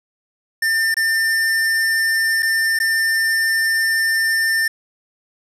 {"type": "tone with dropouts", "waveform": "square", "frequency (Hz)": 1797, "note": "A6", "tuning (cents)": 36, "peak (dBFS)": -16, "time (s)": [0.62, 4.68], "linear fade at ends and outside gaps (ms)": 5, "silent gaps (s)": [[0.943, 0.967], [2.424, 2.428], [2.79, 2.8]], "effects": ["resampled to 32000 Hz", "7-bit"]}